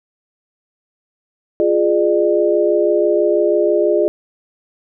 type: chord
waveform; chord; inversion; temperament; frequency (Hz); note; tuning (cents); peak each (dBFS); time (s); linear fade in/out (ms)
sine; D diminished; first; equal with one note detuned; 349.2 / 415.3 / 601.1; F4 / Ab4 / D5; 0 / 0 / +40; -16; 1.6-4.08; 0
effects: none